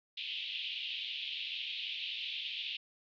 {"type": "band-pass noise", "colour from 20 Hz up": "white", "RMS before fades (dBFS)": -40, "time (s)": [0.17, 2.77], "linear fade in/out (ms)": 5, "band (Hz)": [2600, 3600], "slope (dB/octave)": 48, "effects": []}